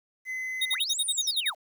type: tone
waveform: triangle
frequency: 2038 Hz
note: C7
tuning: 46 cents flat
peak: -29 dBFS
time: 0.25-0.8 s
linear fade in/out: 50 ms
type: tone bursts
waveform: square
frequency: 3735 Hz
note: A#7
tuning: 3 cents sharp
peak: -24 dBFS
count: 10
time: 0.61-1.502 s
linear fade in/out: 10 ms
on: 46 ms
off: 48 ms
type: linear two-way sweep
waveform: sine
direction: up then down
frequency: 518 to 9660 to 518 Hz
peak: -30 dBFS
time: 0.72-1.55 s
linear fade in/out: 50 ms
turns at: 1.04 s
effects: 10-bit